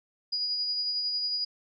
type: tone with tremolo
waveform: sine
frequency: 4900 Hz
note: D#8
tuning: 27 cents flat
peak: -26 dBFS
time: 0.32-1.45 s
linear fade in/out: 10 ms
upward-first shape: sine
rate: 11 Hz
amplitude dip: 30%
effects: none